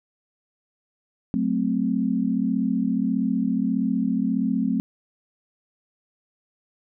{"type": "chord", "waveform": "sine", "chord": "F# diminished", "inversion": "none", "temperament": "equal", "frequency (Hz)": [185, 220, 261.6], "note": ["F#3", "A3", "C4"], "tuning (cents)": [0, 0, 0], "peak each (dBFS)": [-26, -24, -24], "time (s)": [1.34, 4.8], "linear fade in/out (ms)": 0, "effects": []}